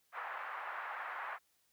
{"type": "band-pass noise", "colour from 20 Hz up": "pink", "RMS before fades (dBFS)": -43, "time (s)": [0.12, 1.39], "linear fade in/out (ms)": 50, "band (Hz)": [850, 1800], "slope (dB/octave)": 24, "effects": ["white hiss -75 dBFS RMS until 1.72 s"]}